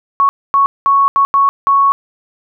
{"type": "tone bursts at uneven times", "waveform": "sine", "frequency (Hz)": 1108.7, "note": "C#6", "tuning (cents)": 0, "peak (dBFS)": -7, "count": 6, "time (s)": [[0.2, 0.29], [0.54, 0.66], [0.86, 1.08], [1.16, 1.25], [1.34, 1.49], [1.67, 1.92]], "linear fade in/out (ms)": 0, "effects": []}